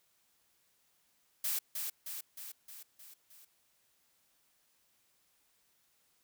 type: noise with echo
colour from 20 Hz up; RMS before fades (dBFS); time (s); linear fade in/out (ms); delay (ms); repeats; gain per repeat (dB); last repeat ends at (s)
blue; -34; 1.44-1.59; 5; 310; 6; -4; 3.45
effects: white hiss -73 dBFS RMS until 6.23 s